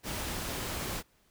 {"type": "noise", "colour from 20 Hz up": "pink", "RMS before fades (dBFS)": -36, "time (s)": [0.03, 1.03], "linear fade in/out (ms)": 50, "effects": ["pink hiss -68 dBFS RMS until 1.3 s"]}